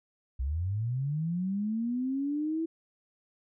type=linear sweep; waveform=sine; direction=up; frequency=60.4 to 330.4 Hz; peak=-28 dBFS; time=0.39-2.66 s; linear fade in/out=10 ms; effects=none